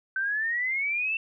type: exponential sweep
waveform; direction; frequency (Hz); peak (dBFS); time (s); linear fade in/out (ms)
sine; up; 1529 to 2700; -25; 0.16-1.17; 2
effects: none